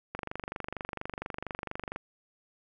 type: click train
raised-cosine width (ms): 0.5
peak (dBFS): -20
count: 45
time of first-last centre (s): 0.15-1.961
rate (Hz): 24.3
effects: none